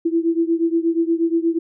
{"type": "beating tone pair", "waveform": "sine", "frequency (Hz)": [329.6, 338], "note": ["E4", "E4"], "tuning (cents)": [0, 43], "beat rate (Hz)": 8.4, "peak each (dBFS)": [-18, -20], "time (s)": [0.05, 1.59], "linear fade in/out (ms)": 10, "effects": []}